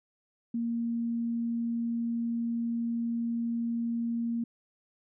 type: tone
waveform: sine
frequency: 233.1 Hz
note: A#3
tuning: in tune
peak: -28 dBFS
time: 0.54-4.44 s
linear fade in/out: 5 ms
effects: none